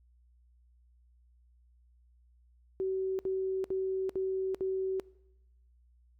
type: tone bursts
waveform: sine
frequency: 380 Hz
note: F#4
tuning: 46 cents sharp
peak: -29 dBFS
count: 5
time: 2.8-4.998 s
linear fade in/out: 0 ms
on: 390 ms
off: 62 ms
effects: noise-tail reverb RT60 0.9 s tail -22 dB re dry + added 60 Hz sine -61 dBFS peak until 6.19 s